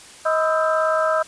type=tone cluster; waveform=sine; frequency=632 / 1000 / 1262 / 1320 / 1575 Hz; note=D#5 / B5 / D#6 / E6 / G6; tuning=+27 / +21 / +24 / +2 / +8 cents; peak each=-19 / -28 / -26 / -23 / -27 dBFS; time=0.25-1.23 s; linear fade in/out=10 ms; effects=white hiss -43 dBFS RMS until 1.27 s + resampled to 22050 Hz